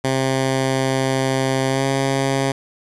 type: tone with pitch glide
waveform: 10% pulse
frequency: 132.8 to 135.59 Hz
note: C3 to C#3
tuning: +26 to -38 cents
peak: -9 dBFS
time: 0.04-2.52 s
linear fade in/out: 5 ms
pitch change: +36 cents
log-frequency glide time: 1.68-1.85 s
effects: resampled to 24000 Hz + 8-bit